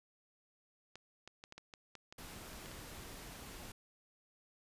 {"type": "clicks", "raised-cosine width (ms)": 0.2, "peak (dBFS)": -33, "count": 11, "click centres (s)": [0.956, 1.276, 1.439, 1.524, 1.58, 1.738, 1.953, 2.125, 2.532, 2.659, 2.715]}
{"type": "noise", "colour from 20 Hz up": "pink", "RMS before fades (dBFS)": -50, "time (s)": [2.18, 3.72], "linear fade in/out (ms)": 5}
{"effects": ["resampled to 32000 Hz"]}